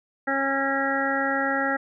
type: harmonic tone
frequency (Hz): 273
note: C#4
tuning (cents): -26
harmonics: 1 / 2 / 3 / 5 / 6 / 7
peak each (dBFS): -29 / -29 / -29 / -29 / -29 / -29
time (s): 0.27-1.77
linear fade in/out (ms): 10
effects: none